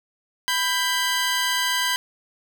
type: tone pair together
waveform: 15% pulse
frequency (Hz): 995.1 / 1587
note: B5 / G6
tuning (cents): +13 / +21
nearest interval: minor sixth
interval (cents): 808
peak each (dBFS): -17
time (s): 0.48-1.96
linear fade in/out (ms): 0
effects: none